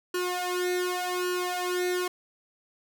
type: tone with flanger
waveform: sawtooth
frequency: 360 Hz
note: F#4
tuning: 47 cents flat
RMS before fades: -29 dBFS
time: 0.14-2.08 s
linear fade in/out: 5 ms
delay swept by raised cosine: 0.69 to 2.29 ms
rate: 0.87 Hz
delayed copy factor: +0.85
effects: none